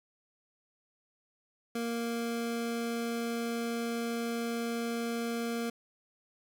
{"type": "tone", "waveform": "25% pulse", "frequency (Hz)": 233.1, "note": "A#3", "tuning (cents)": 0, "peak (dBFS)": -28, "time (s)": [1.75, 5.7], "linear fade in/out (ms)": 5, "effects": ["9-bit"]}